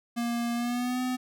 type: tone with pitch glide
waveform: square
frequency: 236.1 to 253 Hz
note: A#3 to B3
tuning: +22 to +42 cents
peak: -28 dBFS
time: 0.16-1.17 s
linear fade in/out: 20 ms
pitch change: +120 cents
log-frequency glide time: 0.54-1.01 s
effects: none